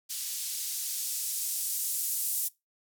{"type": "noise with band-pass filter sweep", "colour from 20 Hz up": "violet", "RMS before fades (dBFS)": -33, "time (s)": [0.09, 2.49], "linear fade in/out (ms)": 20, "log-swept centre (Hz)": [4100, 9300], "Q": 0.77, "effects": ["noise-tail reverb RT60 0.2 s tail -21 dB re dry"]}